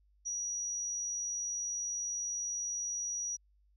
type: tone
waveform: sine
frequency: 5800 Hz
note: F#8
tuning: 35 cents flat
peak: -34 dBFS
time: 0.25-3.37 s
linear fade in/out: 20 ms
effects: added 50 Hz sine -65 dBFS peak until 3.76 s